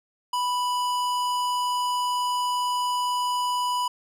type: tone with hard clipping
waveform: sine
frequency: 987.8 Hz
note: B5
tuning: in tune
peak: -25 dBFS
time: 0.33-3.88 s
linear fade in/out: 5 ms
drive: 17 dB
effects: none